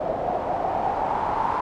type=noise with low-pass filter sweep; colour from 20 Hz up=white; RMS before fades=-25 dBFS; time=0-1.61 s; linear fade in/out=10 ms; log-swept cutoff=640 to 960 Hz; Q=6; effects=none